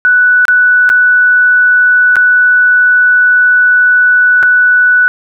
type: tone with dropouts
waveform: sine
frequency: 1483 Hz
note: F#6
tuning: 4 cents sharp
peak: -4 dBFS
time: 0.05-5.08 s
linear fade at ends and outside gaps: 0 ms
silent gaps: 0.453-0.482 / 0.892-0.9 / 2.157-2.166 / 4.428-4.432 s
effects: none